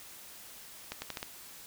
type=accelerating click train; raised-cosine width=0.2 ms; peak=-19 dBFS; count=5; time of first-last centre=0.92-1.229 s; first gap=100 ms; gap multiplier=0.83; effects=white hiss -50 dBFS RMS until 1.66 s